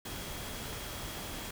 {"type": "tone in noise", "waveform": "sine", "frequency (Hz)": 3291, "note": "G#7", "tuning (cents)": -16, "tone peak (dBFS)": -51, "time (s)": [0.05, 1.51], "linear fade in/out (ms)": 5, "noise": "pink", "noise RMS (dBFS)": -41, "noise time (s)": [0.05, 1.51], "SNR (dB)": -13, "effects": []}